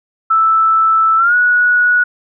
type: tone with pitch glide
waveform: sine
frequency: 1318.5 to 1463 Hz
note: E6 to F#6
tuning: 0 to -20 cents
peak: -8 dBFS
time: 0.3-2.04 s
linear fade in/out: 10 ms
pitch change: +180 cents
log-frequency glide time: 1.17-1.35 s
effects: none